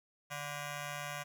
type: ring-modulated tone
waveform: 10% pulse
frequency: 436.5 Hz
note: A4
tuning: 14 cents flat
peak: -28 dBFS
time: 0.3-1.24 s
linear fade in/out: 20 ms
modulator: 289 Hz
effects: none